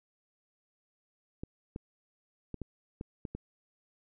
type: clicks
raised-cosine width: 3 ms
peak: -25 dBFS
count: 7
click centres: 1.435 / 1.761 / 2.543 / 2.617 / 3.011 / 3.252 / 3.35 s
effects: none